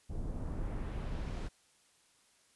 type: noise with low-pass filter sweep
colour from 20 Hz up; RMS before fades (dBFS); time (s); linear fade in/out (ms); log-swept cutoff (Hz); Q
brown; -38; 0.09-1.49; 20; 540 to 8700; 0.71
effects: white hiss -68 dBFS RMS until 2.55 s + resampled to 24000 Hz